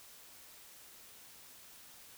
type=silence; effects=white hiss -56 dBFS RMS until 2.17 s